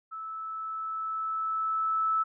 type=tone with level ramp; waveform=sine; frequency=1309 Hz; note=E6; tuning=13 cents flat; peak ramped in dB=-36 to -23 dBFS; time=0.11-2.24 s; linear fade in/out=20 ms; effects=none